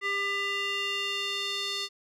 square tone with band-pass filter sweep, 398.7 Hz, G4, 29 cents sharp, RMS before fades -31 dBFS, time 0.01-1.89 s, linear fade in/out 50 ms, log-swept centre 2000 to 4100 Hz, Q 2.6, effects none

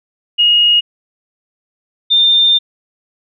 sine tone pair in turn, 2872 / 3607 Hz, F7 / A7, +48 / +42 cents, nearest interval major third, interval 394 cents, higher second, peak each -7 dBFS, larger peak neither, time 0.38-0.81 / 2.1-2.59 s, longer second, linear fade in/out 20 ms, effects none

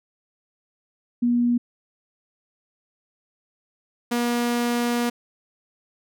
sine / sawtooth tone pair in turn, 240.6 / 239.4 Hz, B3 / A#3, -45 / +46 cents, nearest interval unison, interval 9 cents, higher first, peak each -17 dBFS, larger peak neither, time 1.22-1.58 / 4.11-5.1 s, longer second, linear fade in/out 10 ms, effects none

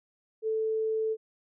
sine tone, 440 Hz, A4, in tune, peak -26 dBFS, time 0.42-1.17 s, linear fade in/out 50 ms, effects none

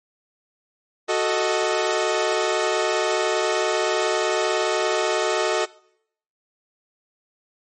sawtooth chord, D# diminished, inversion first, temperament equal, 370 / 440 / 622.3 Hz, F#4 / A4 / D#5, 0 / 0 / 0 cents, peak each -20 dBFS, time 1.08-5.66 s, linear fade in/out 20 ms, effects noise-tail reverb RT60 0.7 s tail -22 dB re dry + MP3 32 kbps

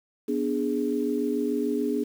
sine chord, G# diminished, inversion first, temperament equal, 246.9 / 293.7 / 415.3 Hz, B3 / D4 / G#4, 0 / 0 / 0 cents, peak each -28 dBFS, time 0.28-2.04 s, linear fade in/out 10 ms, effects 8-bit

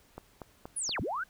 click train, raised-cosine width 1 ms, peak -27 dBFS, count 4, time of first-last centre 0.18-0.893 s, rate 4.21 Hz
sine linear two-way sweep, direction down then up, 10680 to 48.09 to 1605 Hz, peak -31 dBFS, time 0.76-1.24 s, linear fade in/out 10 ms, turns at 1 s
effects pink hiss -63 dBFS RMS until 1.29 s

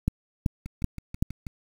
two click trains, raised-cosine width 5 ms, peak -24 / -10 dBFS, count 6 / 4, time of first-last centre 0.66-1.468 / 0.08-1.225 s, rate 6.19 / 2.62 Hz, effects 7-bit

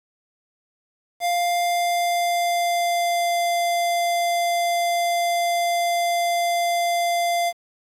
square tone with pitch glide, 698.5 to 691.7 Hz, F5 to F5, 0 to -17 cents, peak -20 dBFS, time 1.2-7.53 s, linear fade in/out 50 ms, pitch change -17 cents, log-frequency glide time 1.59-3.37 s, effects resampled to 32000 Hz + 8-bit

